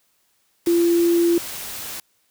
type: tone in noise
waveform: sine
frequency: 341.7 Hz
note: F4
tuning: 38 cents flat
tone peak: -14 dBFS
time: 0.67-1.38 s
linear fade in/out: 2 ms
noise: white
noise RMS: -32 dBFS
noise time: 0.66-2 s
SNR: +15 dB
effects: white hiss -65 dBFS RMS until 2.3 s